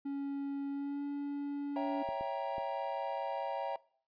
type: tone with pitch glide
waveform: triangle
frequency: 279.3 to 285 Hz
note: C#4 to C#4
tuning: +13 to +48 cents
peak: -33 dBFS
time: 0.05-2.03 s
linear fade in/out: 10 ms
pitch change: +35 cents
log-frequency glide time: 0.7-1.03 s
type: chord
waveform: triangle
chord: C# diminished seventh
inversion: none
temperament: equal with one note detuned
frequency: 554.4 / 659.3 / 784 / 939.9 Hz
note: C#5 / E5 / G5 / Bb5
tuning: 0 / 0 / 0 / +14 cents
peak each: -38 dBFS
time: 1.76-3.76 s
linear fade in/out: 2 ms
type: clicks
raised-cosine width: 2 ms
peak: -33 dBFS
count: 3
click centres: 2.089 / 2.21 / 2.582 s
effects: noise-tail reverb RT60 0.5 s tail -21 dB re dry + resampled to 11025 Hz